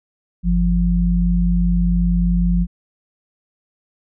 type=tone pair together; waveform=sine; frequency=49.57 / 174.61 Hz; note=G1 / F3; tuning=+20 / 0 cents; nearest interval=octave + minor seventh; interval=2180 cents; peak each=-16 dBFS; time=0.43-2.67 s; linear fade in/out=50 ms; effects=none